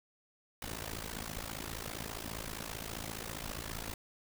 pink noise with amplitude modulation, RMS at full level -38 dBFS, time 0.62-3.94 s, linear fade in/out 2 ms, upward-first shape sine, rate 55 Hz, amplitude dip 90%, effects none

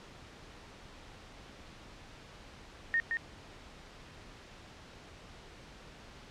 sine tone with echo, 1844 Hz, A#6, 19 cents flat, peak -26 dBFS, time 2.94-3 s, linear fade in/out 0 ms, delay 170 ms, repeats 1, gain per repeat -4 dB, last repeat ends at 3.17 s, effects pink hiss -52 dBFS RMS until 6.3 s + low-pass 5000 Hz 12 dB/octave

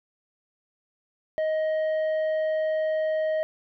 sine tone with tanh clipping, 627 Hz, D#5, 13 cents sharp, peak -24 dBFS, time 1.38-3.43 s, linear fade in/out 0 ms, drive 6 dB, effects none

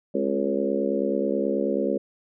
harmonic tone with a mistuned harmonic, 69.3 Hz, C#2, in tune, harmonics 3 / 4 / 5 / 6 / 7 / 8, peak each -29 / -29 / -29 / -29 / -29 / -29 dBFS, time 0.14-1.98 s, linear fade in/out 10 ms, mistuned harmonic 4, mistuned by -43 cents, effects none

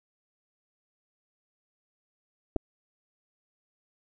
clicks, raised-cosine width 2 ms, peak -16 / -14 dBFS, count 2, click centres 2.561 / 2.564 s, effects none

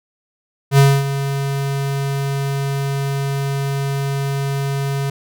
square tone with ADSR envelope, 138.59 Hz, C#3, in tune, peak -7 dBFS, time 0.71-5.1 s, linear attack 72 ms, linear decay 250 ms, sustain -12 dB, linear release 4 ms, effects none

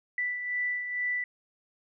sine beating tone pair, 1975.5 / 1977.7 Hz, B6 / B6, 0 / +2 cents, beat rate 2.2 Hz, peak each -29 / -38 dBFS, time 0.18-1.24 s, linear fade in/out 2 ms, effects none

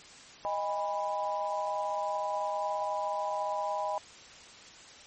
sine chord, G# minor, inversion second, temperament equal with one note detuned, 622.3 / 814 / 987.8 Hz, D#5 / G#5 / B5, 0 / -35 / 0 cents, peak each -34 dBFS, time 0.45-3.98 s, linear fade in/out 0 ms, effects white hiss -51 dBFS RMS until 5.06 s + MP3 32 kbps

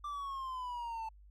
triangle exponential sweep, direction down, 1182 to 880 Hz, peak -36 dBFS, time 0.04-1.09 s, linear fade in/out 5 ms, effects added 50 Hz sine -55 dBFS peak until 1.3 s

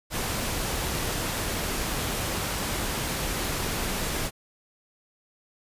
pink noise, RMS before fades -29 dBFS, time 0.1-4.31 s, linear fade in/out 50 ms, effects resampled to 32000 Hz

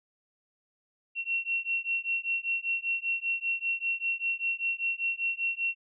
sine beating tone pair, 2723 / 2728.1 Hz, F7 / F7, -44 / -41 cents, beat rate 5.1 Hz, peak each -31 / -31 dBFS, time 1.15-5.75 s, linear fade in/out 50 ms, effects none

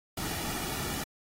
pink noise with comb filter, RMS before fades -35 dBFS, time 0.17-1.04 s, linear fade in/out 5 ms, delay 1.9 ms, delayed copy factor -0.55, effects AAC 48 kbps

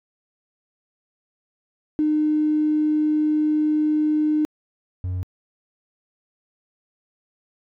triangle tone pair in turn, 304.8 / 91.41 Hz, D#4 / F#2, -36 / -20 cents, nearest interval octave + major sixth, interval 2084 cents, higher first, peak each -13 / -21 dBFS, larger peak first, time 1.99-4.45 / 5.04-5.23 s, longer first, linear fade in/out 0 ms, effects tanh soft clip ceiling -15 dBFS

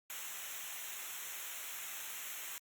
white noise with comb filter, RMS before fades -44 dBFS, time 0.1-2.58 s, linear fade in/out 0 ms, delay 0.21 ms, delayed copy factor -0.85, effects Opus 48 kbps

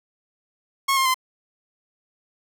sawtooth tone with pitch steps, 1091 / 1062.4 / 1034.5 Hz, C#6 / C6 / C6, -28 / +26 / -20 cents, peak -14 dBFS, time 0.88-1.144 s, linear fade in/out 10 ms, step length 88 ms, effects none

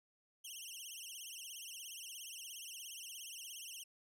15% pulse tone with vibrato, 2958 Hz, F#7, 1 cent flat, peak -40 dBFS, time 0.44-3.84 s, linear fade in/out 10 ms, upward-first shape triangle, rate 17 Hz, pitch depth 200 cents each way, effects none

